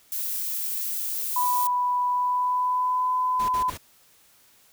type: noise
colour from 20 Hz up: violet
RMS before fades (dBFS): -29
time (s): 0.12-1.67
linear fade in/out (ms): 2
type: tone with pitch glide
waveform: sine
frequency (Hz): 987.8 to 1008.6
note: B5 to B5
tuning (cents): 0 to +36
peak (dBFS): -21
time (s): 1.36-3.7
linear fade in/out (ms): 5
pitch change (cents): +36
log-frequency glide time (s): 2.09-3.12
type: noise bursts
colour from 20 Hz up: pink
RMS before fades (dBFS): -37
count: 3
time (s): 3.39-3.777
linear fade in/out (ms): 10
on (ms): 99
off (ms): 45
effects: white hiss -58 dBFS RMS until 4.72 s